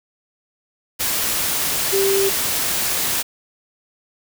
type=tone in noise; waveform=sine; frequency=392 Hz; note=G4; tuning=in tune; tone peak=-16 dBFS; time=1.92-2.3 s; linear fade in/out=20 ms; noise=white; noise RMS=-21 dBFS; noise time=0.99-3.23 s; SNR=+2 dB; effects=none